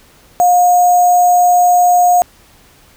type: tone with sample-and-hold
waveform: sine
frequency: 713 Hz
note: F5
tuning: 36 cents sharp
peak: -6 dBFS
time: 0.4-2.22 s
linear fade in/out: 0 ms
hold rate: 7350 Hz
effects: pink hiss -46 dBFS RMS until 2.96 s